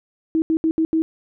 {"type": "tone bursts at uneven times", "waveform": "sine", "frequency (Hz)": 321.4, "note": "E4", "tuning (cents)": -44, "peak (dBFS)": -15, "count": 5, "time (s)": [[0.35, 0.42], [0.5, 0.57], [0.64, 0.71], [0.78, 0.85], [0.93, 1.02]], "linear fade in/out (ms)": 0, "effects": []}